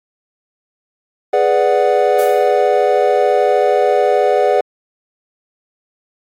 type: chord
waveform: triangle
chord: G# half-diminished seventh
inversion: none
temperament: equal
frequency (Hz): 415.3 / 493.9 / 587.3 / 740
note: G#4 / B4 / D5 / F#5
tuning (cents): 0 / 0 / 0 / 0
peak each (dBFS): -14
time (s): 1.33-4.61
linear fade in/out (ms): 5
type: noise with exponential decay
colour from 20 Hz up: blue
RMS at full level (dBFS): -26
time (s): 2.19-2.65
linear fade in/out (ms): 5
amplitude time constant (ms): 98
effects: AAC 48 kbps